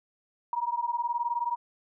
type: beating tone pair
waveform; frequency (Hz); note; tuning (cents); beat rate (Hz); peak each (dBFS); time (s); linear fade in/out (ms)
sine; 943 / 962; A#5 / B5; +20 / -46; 19; -30; 0.53-1.56; 2
effects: none